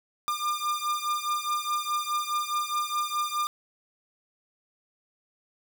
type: beating tone pair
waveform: 45% pulse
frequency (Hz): 1200 / 1204.8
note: D6 / D6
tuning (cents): +37 / +44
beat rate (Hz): 4.8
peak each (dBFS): -30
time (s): 0.28-3.47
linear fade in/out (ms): 0
effects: none